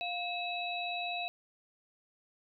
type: tone cluster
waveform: sine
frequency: 705 / 2590 / 3894 Hz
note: F5 / E7 / B7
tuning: +16 / -31 / -25 cents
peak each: -37 / -38 / -40 dBFS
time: 0.01-1.28 s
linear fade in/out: 0 ms
effects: none